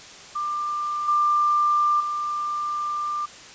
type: tone with level steps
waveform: sine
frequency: 1190 Hz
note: D6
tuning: 22 cents sharp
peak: -24 / -17 / -24 dBFS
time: 0.35-3.26 s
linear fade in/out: 10 ms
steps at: 1.08 / 2 s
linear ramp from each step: 5 ms
effects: white hiss -43 dBFS RMS until 3.54 s + resampled to 16000 Hz